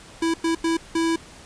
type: tone bursts at uneven times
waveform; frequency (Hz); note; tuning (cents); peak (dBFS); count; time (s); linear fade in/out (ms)
square; 329.6; E4; 0; -20; 4; 0.22-0.34 / 0.44-0.55 / 0.64-0.77 / 0.95-1.16; 5
effects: pink hiss -45 dBFS RMS until 1.45 s + resampled to 22050 Hz